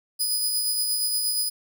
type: tone with tremolo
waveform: 15% pulse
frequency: 4978 Hz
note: D#8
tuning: in tune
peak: -15 dBFS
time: 0.19-1.5 s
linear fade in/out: 20 ms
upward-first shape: sine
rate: 8.5 Hz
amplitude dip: 30%
effects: none